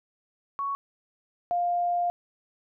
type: tone pair in turn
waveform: sine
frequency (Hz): 1114 / 701.8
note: C#6 / F5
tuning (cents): +8 / +8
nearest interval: minor sixth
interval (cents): 800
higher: first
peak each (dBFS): -27 / -23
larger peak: second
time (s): 0.59-0.75 / 1.51-2.1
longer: second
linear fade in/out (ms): 0
effects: none